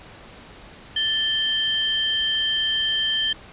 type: tone pair together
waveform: sine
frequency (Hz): 1760 / 3136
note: A6 / G7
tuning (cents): 0 / 0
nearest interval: minor seventh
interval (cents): 1000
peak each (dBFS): -28 / -20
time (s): 0.96-3.33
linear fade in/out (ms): 5
effects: pink hiss -44 dBFS RMS until 3.52 s + resampled to 8000 Hz